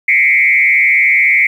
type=tone with frequency modulation; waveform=sine; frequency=2175 Hz; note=C#7; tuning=33 cents flat; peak=-7 dBFS; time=0.08-1.47 s; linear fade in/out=5 ms; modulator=136 Hz; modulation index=1.2; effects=7-bit